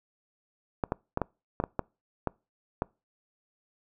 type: clicks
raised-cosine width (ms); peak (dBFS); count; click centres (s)
1; -13; 9; 0.838 / 0.921 / 1.174 / 1.217 / 1.601 / 1.639 / 1.793 / 2.273 / 2.821
effects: noise-tail reverb RT60 0.3 s tail -26 dB re dry